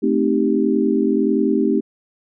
sine chord, A half-diminished seventh, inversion none, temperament equal, 220 / 261.6 / 311.1 / 392 Hz, A3 / C4 / Eb4 / G4, 0 / 0 / 0 / 0 cents, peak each -20 dBFS, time 0.02-1.81 s, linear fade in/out 20 ms, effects none

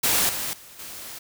white noise with level steps, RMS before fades -21 / -29 / -46 / -38 dBFS, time 0.03-1.19 s, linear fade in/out 10 ms, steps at 0.29 / 0.53 / 0.79 s, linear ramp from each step 2 ms, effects none

